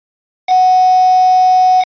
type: tone with quantisation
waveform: sine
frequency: 740 Hz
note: F#5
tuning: in tune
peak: -6 dBFS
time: 0.47-1.85 s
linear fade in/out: 50 ms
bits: 3
effects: resampled to 11025 Hz